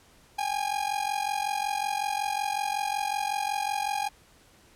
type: ring-modulated tone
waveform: 45% pulse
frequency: 816 Hz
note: G#5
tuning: 31 cents flat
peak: -24 dBFS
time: 0.38-4.09 s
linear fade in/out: 10 ms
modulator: 22.7 Hz
effects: pink hiss -58 dBFS RMS until 4.75 s + low-pass 12000 Hz 12 dB/octave